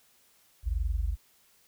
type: tone pair together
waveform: sine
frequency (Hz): 52.21 / 73.9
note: G#1 / D2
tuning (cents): +10 / +11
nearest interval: tritone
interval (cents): 601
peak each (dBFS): -28 / -31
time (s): 0.63-1.17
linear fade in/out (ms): 50
effects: white hiss -64 dBFS RMS until 1.67 s